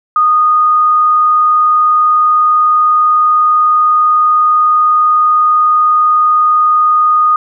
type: tone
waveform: sine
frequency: 1234 Hz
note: D#6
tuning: 15 cents flat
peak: -6 dBFS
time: 0.16-7.36 s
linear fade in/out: 2 ms
effects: none